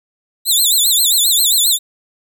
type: tone with vibrato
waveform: 15% pulse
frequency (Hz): 3805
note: A#7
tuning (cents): +35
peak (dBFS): -4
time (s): 0.45-1.79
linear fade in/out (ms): 50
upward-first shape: sine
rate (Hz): 7.5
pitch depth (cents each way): 180
effects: none